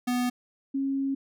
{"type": "tone pair in turn", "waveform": ["square", "sine"], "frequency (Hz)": [246.9, 272.6], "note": ["B3", "C#4"], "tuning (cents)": [0, -29], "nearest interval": "major second", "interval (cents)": 171, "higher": "second", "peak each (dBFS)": -25, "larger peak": "neither", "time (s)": [[0.07, 0.3], [0.74, 1.15]], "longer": "second", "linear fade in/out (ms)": 10, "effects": []}